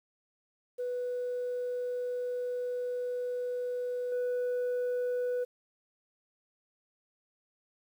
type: tone with level steps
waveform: sine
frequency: 493.9 Hz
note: B4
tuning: in tune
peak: -30 / -26 dBFS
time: 0.78-5.45 s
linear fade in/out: 20 ms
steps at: 4.12 s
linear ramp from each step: 2 ms
effects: tanh soft clip ceiling -28 dBFS + 10-bit